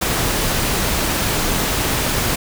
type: noise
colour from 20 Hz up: pink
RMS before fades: -19 dBFS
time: 0.01-2.36 s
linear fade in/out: 10 ms
effects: none